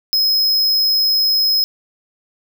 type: tone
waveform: square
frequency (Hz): 5120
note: D#8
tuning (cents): +49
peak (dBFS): -13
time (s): 0.13-1.64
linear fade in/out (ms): 0
effects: none